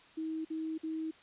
sine tone bursts, 318.5 Hz, D#4, 41 cents sharp, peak -34 dBFS, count 3, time 0.17-1.112 s, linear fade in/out 10 ms, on 280 ms, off 51 ms, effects white hiss -59 dBFS RMS until 1.22 s + resampled to 8000 Hz

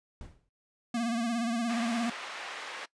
brown noise with exponential decay, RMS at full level -40 dBFS, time 0.21-0.49 s, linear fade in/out 1 ms, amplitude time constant 60 ms
square tone with vibrato, 233.1 Hz, A#3, in tune, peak -29 dBFS, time 0.94-2.1 s, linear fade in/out 5 ms, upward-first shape sine, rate 17 Hz, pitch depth 61 cents each way
white band-pass noise, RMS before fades -41 dBFS, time 1.69-2.86 s, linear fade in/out 10 ms, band 590 to 2400 Hz, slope 12 dB/octave
effects noise-tail reverb RT60 0.1 s tail -20 dB re dry + resampled to 22050 Hz

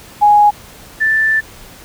sine tone pair in turn, 830 / 1765.3 Hz, G#5 / A6, -1 / +5 cents, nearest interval octave + minor second, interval 1306 cents, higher second, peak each -5 / -10 dBFS, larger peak first, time 0.21-0.51 / 1-1.41 s, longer second, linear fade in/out 20 ms, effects pink hiss -38 dBFS RMS until 1.84 s

